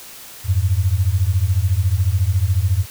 sine beating tone pair, 86.8 / 100.8 Hz, F2 / G2, -10 / +49 cents, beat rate 14 Hz, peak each -17 dBFS, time 0.44-2.86 s, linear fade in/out 50 ms, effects white hiss -38 dBFS RMS until 2.9 s

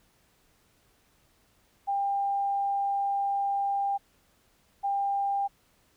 sine tone pair in turn, 797 / 797 Hz, G5 / G5, +28 / +28 cents, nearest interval unison, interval 0 cents, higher neither, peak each -25 dBFS, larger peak neither, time 1.87-3.98 / 4.83-5.48 s, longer first, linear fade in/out 20 ms, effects pink hiss -66 dBFS RMS until 5.96 s

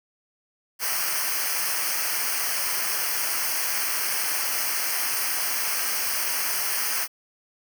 white noise with comb filter, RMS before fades -26 dBFS, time 0.79-7.08 s, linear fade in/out 50 ms, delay 0.27 ms, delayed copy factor -0.95, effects none

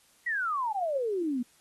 sine exponential sweep, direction down, 1975.5 to 233.1 Hz, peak -27 dBFS, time 0.26-1.43 s, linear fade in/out 10 ms, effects white hiss -63 dBFS RMS until 1.6 s + AAC 32 kbps

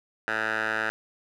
10% pulse tone with band-pass filter, 109.7 Hz, A2, 5 cents flat, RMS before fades -28 dBFS, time 0.28-0.9 s, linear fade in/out 0 ms, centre 1500 Hz, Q 2.8, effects none

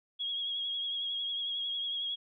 sine tone with vibrato, 3300 Hz, G#7, 12 cents flat, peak -32 dBFS, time 0.19-2.16 s, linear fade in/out 20 ms, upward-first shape triangle, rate 11 Hz, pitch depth 38 cents each way, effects none

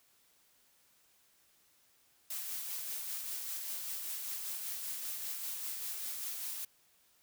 blue noise with tremolo, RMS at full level -39 dBFS, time 2.3-6.65 s, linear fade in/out 5 ms, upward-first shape sine, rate 5.1 Hz, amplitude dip 30%, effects white hiss -69 dBFS RMS until 7.22 s

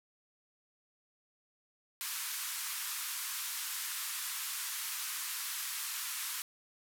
white band-pass noise, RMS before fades -39 dBFS, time 2.01-6.42 s, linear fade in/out 0 ms, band 980 to 15000 Hz, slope 48 dB/octave, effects none

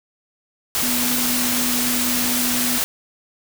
sine tone in noise, 245.6 Hz, B3, 9 cents flat, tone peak -24 dBFS, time 0.83-2.78 s, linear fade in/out 0 ms, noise white, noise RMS -21 dBFS, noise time 0.75-2.84 s, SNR -6 dB, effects none

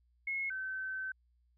sine tone pair in turn, 2171 / 1535.1 Hz, C#7 / G6, -37 / -37 cents, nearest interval tritone, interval 600 cents, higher first, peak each -33 / -36 dBFS, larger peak first, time 0.27-0.5 / 0.5-1.12 s, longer second, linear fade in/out 5 ms, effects added 60 Hz sine -68 dBFS peak until 1.57 s

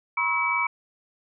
sine tone cluster, 968 / 1071 / 1299 / 2286 Hz, B5 / C6 / E6 / D7, -35 / +40 / -26 / -47 cents, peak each -28 / -29 / -31 / -24 dBFS, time 0.17-0.67 s, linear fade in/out 5 ms, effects none

